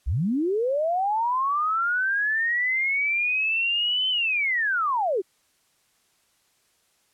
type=linear two-way sweep; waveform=sine; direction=up then down; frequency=47.39 to 3073 to 337.1 Hz; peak=-21 dBFS; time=0.06-5.22 s; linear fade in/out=20 ms; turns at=4.09 s; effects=white hiss -66 dBFS RMS until 7.13 s + low-pass 11000 Hz 12 dB/octave